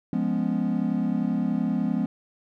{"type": "chord", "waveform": "triangle", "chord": "C# dominant seventh", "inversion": "first", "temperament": "equal", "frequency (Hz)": [174.61, 207.7, 246.9, 277.2], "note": ["E#3", "G#3", "B3", "C#4"], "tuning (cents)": [0, 0, 0, 0], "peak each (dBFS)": [-27, -25, -25, -29], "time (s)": [0.13, 2.06], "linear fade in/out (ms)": 2, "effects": []}